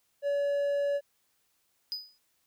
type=tone; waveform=triangle; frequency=569 Hz; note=C#5; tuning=45 cents sharp; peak=-24 dBFS; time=0.22-1.01 s; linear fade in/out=50 ms
type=tone with exponential decay; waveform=triangle; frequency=4978 Hz; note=D#8; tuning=in tune; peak=-28 dBFS; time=1.92-2.18 s; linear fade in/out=0 ms; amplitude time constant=56 ms
effects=white hiss -73 dBFS RMS until 2.46 s